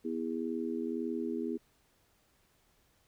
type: harmonic tone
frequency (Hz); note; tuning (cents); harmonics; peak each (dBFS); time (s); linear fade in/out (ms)
81.8; E2; -13; 3 / 4 / 5; -36 / -37 / -38; 0.04-1.58; 20
effects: pink hiss -70 dBFS RMS until 3.07 s